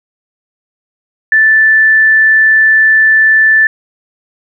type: tone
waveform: sine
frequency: 1759 Hz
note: A6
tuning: 1 cent flat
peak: -4 dBFS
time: 1.32-3.67 s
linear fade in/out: 2 ms
effects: none